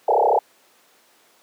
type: tone with frequency modulation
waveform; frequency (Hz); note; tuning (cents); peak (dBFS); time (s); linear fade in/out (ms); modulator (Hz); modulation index
sine; 650; E5; -24; -13; 0.08-0.39; 5; 33.1; 7
effects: pink hiss -56 dBFS RMS until 1.42 s + high-pass 400 Hz 12 dB/octave